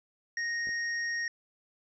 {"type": "tone", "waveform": "square", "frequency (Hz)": 1864.7, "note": "A#6", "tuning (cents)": 0, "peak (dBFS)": -31, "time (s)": [0.37, 1.28], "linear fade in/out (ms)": 2}
{"type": "clicks", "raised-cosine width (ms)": 2, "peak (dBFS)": -36, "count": 2, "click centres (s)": [0.672, 0.691]}
{"effects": ["resampled to 16000 Hz"]}